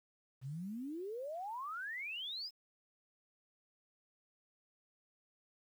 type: exponential sweep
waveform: sine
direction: up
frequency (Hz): 123.4 to 5270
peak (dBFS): -40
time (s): 0.41-2.51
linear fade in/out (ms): 50
effects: 11-bit